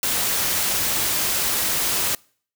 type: noise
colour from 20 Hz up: white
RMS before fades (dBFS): -22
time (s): 0.03-2.15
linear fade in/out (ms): 2
effects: noise-tail reverb RT60 0.5 s tail -26 dB re dry